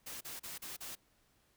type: noise bursts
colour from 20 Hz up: white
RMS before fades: -45 dBFS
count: 5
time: 0.06-0.954 s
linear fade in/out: 10 ms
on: 150 ms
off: 36 ms
effects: pink hiss -72 dBFS RMS until 1.56 s